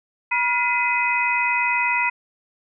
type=tone cluster; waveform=sine; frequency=968 / 1417 / 2027 / 2510 Hz; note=B5 / F6 / B6 / D#7; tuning=-35 / +25 / +45 / +15 cents; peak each=-23 / -30 / -23 / -22 dBFS; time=0.31-2.1 s; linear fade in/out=10 ms; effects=none